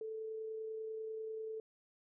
sine tone with amplitude modulation, 440 Hz, A4, in tune, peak -39 dBFS, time 0.01-1.6 s, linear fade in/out 2 ms, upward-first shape sine, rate 30.2 Hz, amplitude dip 25%, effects none

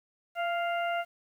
harmonic tone with a mistuned harmonic, 698 Hz, F5, 1 cent flat, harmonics 1 / 2 / 3 / 4, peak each -29 / -35 / -39 / -41 dBFS, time 0.35-1.05 s, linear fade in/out 50 ms, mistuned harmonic 1, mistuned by -29 cents, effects 10-bit

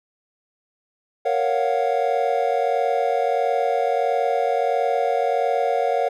triangle chord, Gb major seventh, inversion first, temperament equal, 466.2 / 554.4 / 698.5 / 740 Hz, Bb4 / Db5 / F5 / Gb5, 0 / 0 / 0 / 0 cents, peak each -22 dBFS, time 1.25-6.09 s, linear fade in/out 10 ms, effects none

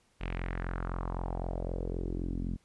sawtooth tone with low-pass filter sweep, 43.89 Hz, F1, 9 cents sharp, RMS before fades -35 dBFS, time 0.2-2.57 s, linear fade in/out 20 ms, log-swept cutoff 2700 to 220 Hz, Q 3, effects pink hiss -69 dBFS RMS until 2.64 s + resampled to 24000 Hz

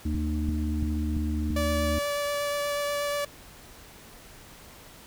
harmonic tone, 76.1 Hz, D#2, 38 cents flat, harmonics 1 / 3 / 4, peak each -27 / -32 / -33 dBFS, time 0.05-1.99 s, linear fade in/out 5 ms
click train, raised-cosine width 5 ms, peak -20 dBFS, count 5, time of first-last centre 0.15-1.506 s, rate 2.95 Hz
sawtooth tone with vibrato, 578 Hz, D5, 28 cents flat, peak -23 dBFS, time 1.56-3.25 s, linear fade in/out 5 ms, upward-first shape triangle, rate 8.3 Hz, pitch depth 10 cents each way
effects pink hiss -49 dBFS RMS until 5.06 s

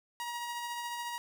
sawtooth tone with tremolo, 952 Hz, A#5, 36 cents sharp, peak -31 dBFS, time 0.2-1.18 s, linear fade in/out 0 ms, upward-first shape triangle, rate 14 Hz, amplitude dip 35%, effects none

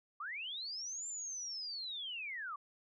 sine linear two-way sweep, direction up then down, 1108.7 to 7310 to 1108.7 Hz, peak -40 dBFS, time 0.2-2.56 s, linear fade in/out 5 ms, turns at 1.07 s, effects none

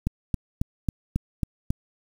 click train, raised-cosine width 5 ms, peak -11 dBFS, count 7, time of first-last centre 0.07-1.705 s, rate 3.67 Hz, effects 7-bit

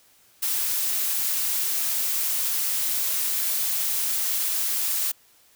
blue noise, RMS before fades -25 dBFS, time 0.42-5.12 s, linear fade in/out 10 ms, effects white hiss -58 dBFS RMS until 5.55 s

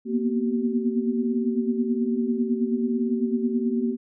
sine tone cluster, 232.6 / 242.3 / 250.8 / 382.7 Hz, A#3 / B3 / B3 / G4, -4 / -33 / +27 / -42 cents, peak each -24 / -28 / -30 / -29 dBFS, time 0.05-3.97 s, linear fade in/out 50 ms, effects none

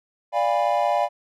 triangle chord, D diminished seventh, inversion none, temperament equal with one note detuned, 587.3 / 698.5 / 815.4 / 987.8 Hz, D5 / F5 / Ab5 / Cb6, 0 / 0 / -32 / 0 cents, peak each -22 / -21 / -22 / -26 dBFS, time 0.32-1.09 s, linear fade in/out 50 ms, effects none

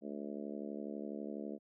harmonic tone, 72.1 Hz, D2, 31 cents flat, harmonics 3 / 4 / 5 / 6 / 7 / 8 / 9, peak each -44 / -46 / -48 / -50 / -51 / -52 / -53 dBFS, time 0.01-1.59 s, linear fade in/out 50 ms, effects none

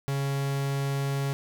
45% pulse tone, 138.59 Hz, C#3, in tune, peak -26 dBFS, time 0.08-1.33 s, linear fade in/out 0 ms, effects none

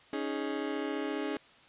35% pulse chord, C# suspended second, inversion none, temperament just, 277.2 / 311.8 / 415.8 Hz, C#4 / D#4 / G#4, 0 / +4 / +2 cents, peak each -35 / -35 / -35 dBFS, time 0.13-1.37 s, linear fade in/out 2 ms, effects white hiss -58 dBFS RMS until 1.68 s + resampled to 8000 Hz

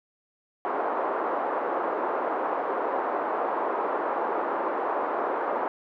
white band-pass noise, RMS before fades -28 dBFS, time 0.65-5.68 s, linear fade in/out 0 ms, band 340 to 1100 Hz, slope 24 dB/octave, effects none

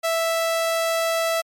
sawtooth tone, 659.3 Hz, E5, in tune, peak -16 dBFS, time 0.03-1.42 s, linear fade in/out 20 ms, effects MP3 64 kbps

